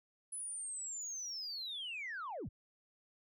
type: linear sweep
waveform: sine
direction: down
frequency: 10190 to 46.42 Hz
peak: -39 dBFS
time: 0.32-2.49 s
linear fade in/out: 10 ms
effects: tanh soft clip ceiling -37 dBFS